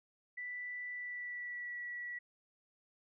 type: tone with pitch glide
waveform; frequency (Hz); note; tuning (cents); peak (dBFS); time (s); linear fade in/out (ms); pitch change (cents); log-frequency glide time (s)
sine; 1975.5 to 1941.6; B6 to B6; 0 to -30; -40; 0.37-2.19; 10; -30; 0.91-1.78
effects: none